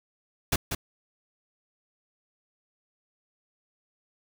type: noise with echo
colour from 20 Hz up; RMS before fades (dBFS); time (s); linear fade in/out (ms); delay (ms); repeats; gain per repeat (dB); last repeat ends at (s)
pink; -24; 0.52-0.56; 5; 190; 1; -6; 0.75
effects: none